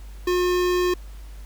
square tone with notch filter, 359.1 Hz, F4, 48 cents sharp, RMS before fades -21 dBFS, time 0.27-0.94 s, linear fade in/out 5 ms, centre 9700 Hz, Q 1.2, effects added 50 Hz sine -36 dBFS peak until 1.45 s + pink hiss -52 dBFS RMS until 1.45 s

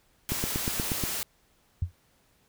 white noise, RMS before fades -32 dBFS, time 0.29-1.23 s, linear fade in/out 0 ms
click train, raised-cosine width 3 ms, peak -16 dBFS, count 7, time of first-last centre 0.32-1.038 s, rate 8.36 Hz
sine tone with exponential decay, 88.1 Hz, F2, 16 cents sharp, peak -21 dBFS, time 1.82-1.92 s, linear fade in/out 5 ms, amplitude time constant 21 ms
effects pink hiss -66 dBFS RMS until 2.48 s

